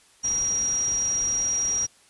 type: tone in noise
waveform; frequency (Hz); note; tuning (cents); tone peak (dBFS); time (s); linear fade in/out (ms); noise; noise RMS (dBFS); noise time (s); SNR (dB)
sine; 5710; F8; +37; -22; 0.23-1.87; 20; pink; -40; 0.23-1.87; +15
effects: white hiss -57 dBFS RMS until 2.09 s + resampled to 24000 Hz